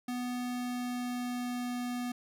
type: tone with pitch glide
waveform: square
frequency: 246.9 to 245.3 Hz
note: B3 to B3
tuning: 0 to -12 cents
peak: -34 dBFS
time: 0.08-2.12 s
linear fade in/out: 5 ms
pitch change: -12 cents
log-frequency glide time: 0.37-1.89 s
effects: none